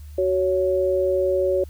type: tone pair together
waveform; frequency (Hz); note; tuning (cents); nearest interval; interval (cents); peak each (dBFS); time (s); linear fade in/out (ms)
sine; 373 / 558; F#4 / C#5; +14 / +11; perfect fifth; 697; -21 / -20; 0.18-1.64; 5
effects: added 74 Hz sine -36 dBFS peak until 1.69 s + white hiss -56 dBFS RMS until 1.69 s